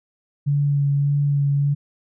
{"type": "tone with vibrato", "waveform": "sine", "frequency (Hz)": 142.5, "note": "C#3", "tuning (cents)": 48, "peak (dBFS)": -16, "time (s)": [0.46, 1.75], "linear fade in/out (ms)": 20, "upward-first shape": "sine", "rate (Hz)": 1.7, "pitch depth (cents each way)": 15, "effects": []}